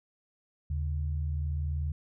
sine tone pair together, 77.78 / 138.59 Hz, D#2 / C#3, 0 / 0 cents, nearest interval minor seventh, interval 1000 cents, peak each -29 / -37 dBFS, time 0.7-1.92 s, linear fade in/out 5 ms, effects none

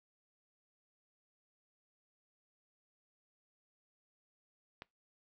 click, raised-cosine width 0.3 ms, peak -29 dBFS, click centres 4.821 s, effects noise-tail reverb RT60 0.2 s tail -24 dB re dry

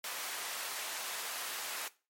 pink high-pass noise, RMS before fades -40 dBFS, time 0.04-1.88 s, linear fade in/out 2 ms, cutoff 860 Hz, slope 12 dB/octave, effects noise-tail reverb RT60 0.3 s tail -18 dB re dry + MP3 64 kbps

